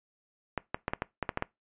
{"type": "clicks", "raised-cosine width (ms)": 0.5, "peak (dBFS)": -14, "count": 9, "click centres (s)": [0.577, 0.745, 0.881, 0.935, 1.021, 1.227, 1.292, 1.374, 1.424], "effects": ["noise-tail reverb RT60 0.2 s tail -22 dB re dry", "resampled to 8000 Hz"]}